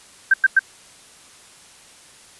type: tone bursts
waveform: sine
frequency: 1568 Hz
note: G6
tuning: in tune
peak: -9 dBFS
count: 3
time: 0.31-0.593 s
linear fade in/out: 5 ms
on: 29 ms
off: 98 ms
effects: white hiss -47 dBFS RMS until 2.39 s + resampled to 24000 Hz